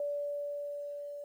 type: tone with level ramp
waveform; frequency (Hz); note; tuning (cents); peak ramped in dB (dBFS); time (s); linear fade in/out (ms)
sine; 578; D5; -28; -31 to -40; 0-1.24; 2
effects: 11-bit